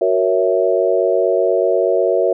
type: chord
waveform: sine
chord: F# dominant seventh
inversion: none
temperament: equal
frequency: 370 / 466.2 / 554.4 / 659.3 Hz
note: F#4 / A#4 / C#5 / E5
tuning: 0 / 0 / 0 / 0 cents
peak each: -18 dBFS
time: 0.01-2.33 s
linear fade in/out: 5 ms
effects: none